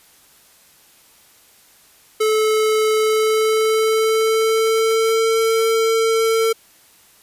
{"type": "tone with pitch glide", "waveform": "square", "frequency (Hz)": [433.8, 449.4], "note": ["A4", "A4"], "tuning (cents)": [-25, 37], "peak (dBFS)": -15, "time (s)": [2.2, 6.53], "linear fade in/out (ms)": 10, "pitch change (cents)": 62, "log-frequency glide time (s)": [2.96, 5.33], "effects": ["white hiss -51 dBFS RMS until 7.22 s", "resampled to 32000 Hz"]}